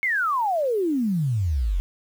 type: exponential sweep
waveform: sine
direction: down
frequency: 2217 to 41.2 Hz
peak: -20 dBFS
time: 0.03-1.8 s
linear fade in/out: 0 ms
effects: 8-bit